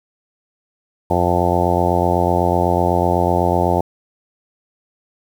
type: harmonic tone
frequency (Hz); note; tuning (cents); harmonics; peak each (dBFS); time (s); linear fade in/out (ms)
88; F2; +14; 1 / 2 / 3 / 4 / 5 / 6 / 7 / 8 / 9 / 10; -21 / -23 / -26 / -22 / -25 / -23 / -23 / -22 / -23 / -22; 1.1-3.81; 5
effects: 7-bit